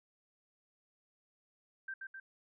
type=tone with echo; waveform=sine; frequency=1568 Hz; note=G6; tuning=in tune; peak=-39 dBFS; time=1.88-1.94 s; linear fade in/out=5 ms; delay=130 ms; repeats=2; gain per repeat=-3 dB; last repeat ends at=2.2 s; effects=none